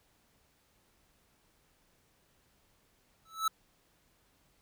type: tone with exponential growth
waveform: square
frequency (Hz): 1309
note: E6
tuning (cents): -13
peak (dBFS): -25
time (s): 3.25-3.48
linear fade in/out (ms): 5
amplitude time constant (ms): 48
effects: pink hiss -70 dBFS RMS until 4.61 s